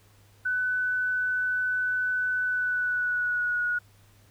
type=tone with pitch glide; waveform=sine; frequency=1499 to 1454.6 Hz; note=F#6 to F#6; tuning=+22 to -30 cents; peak=-24 dBFS; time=0.45-3.79 s; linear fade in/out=10 ms; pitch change=-52 cents; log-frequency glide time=2.42-3.63 s; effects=added 101 Hz sine -57 dBFS peak until 4.3 s + pink hiss -61 dBFS RMS until 4.3 s